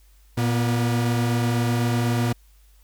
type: tone pair together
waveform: 45% pulse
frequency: 117.45 / 242.9 Hz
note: A#2 / B3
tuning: +13 / -29 cents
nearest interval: octave + minor second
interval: 1258 cents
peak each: -21 / -25 dBFS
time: 0.37-2.33 s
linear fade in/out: 10 ms
effects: added 50 Hz sine -51 dBFS peak until 2.83 s + white hiss -62 dBFS RMS until 2.83 s